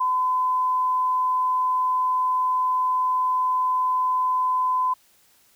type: tone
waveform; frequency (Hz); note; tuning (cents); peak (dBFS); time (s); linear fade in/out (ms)
sine; 1015; B5; +47; -19; 0-4.94; 10
effects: white hiss -59 dBFS RMS until 5.55 s